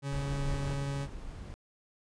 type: tone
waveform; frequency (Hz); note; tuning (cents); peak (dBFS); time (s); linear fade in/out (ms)
40% pulse; 139.6; C#3; +13; -32; 0.02-1.08; 50
type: noise with tremolo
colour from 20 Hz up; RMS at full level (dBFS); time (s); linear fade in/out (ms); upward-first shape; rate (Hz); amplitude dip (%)
brown; -35; 0.12-0.75; 5; sine; 5.7; 30
type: noise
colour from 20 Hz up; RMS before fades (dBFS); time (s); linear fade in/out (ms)
brown; -42; 0.51-1.54; 0
effects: resampled to 22050 Hz